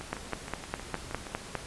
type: two click trains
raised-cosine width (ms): 0.5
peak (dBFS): -24 / -15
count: 9 / 8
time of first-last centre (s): 0.01-1.268 / 0.13-1.553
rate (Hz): 6.36 / 4.92
effects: pink hiss -44 dBFS RMS until 1.66 s + resampled to 24000 Hz